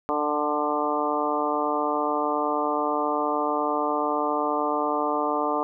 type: harmonic tone with a mistuned harmonic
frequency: 148.8 Hz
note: D3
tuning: 23 cents sharp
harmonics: 2 / 3 / 4 / 5 / 6 / 7 / 8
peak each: -30 / -30 / -30 / -30 / -30 / -30 / -30 dBFS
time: 0.09-5.63 s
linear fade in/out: 0 ms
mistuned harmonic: 6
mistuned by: -19 cents
effects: none